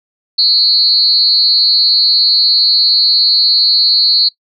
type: tone with amplitude modulation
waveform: sine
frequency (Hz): 4307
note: C8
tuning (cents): +49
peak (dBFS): -3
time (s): 0.38-4.29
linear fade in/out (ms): 10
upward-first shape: sine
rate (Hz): 283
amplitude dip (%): 95
effects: noise-tail reverb RT60 0.1 s tail -19 dB re dry